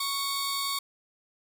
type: tone cluster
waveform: sawtooth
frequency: 1111 / 3671 / 4494 Hz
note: C#6 / A#7 / C#8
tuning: +4 / -27 / +23 cents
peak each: -28 / -32 / -30 dBFS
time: 0-0.79 s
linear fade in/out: 5 ms
effects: none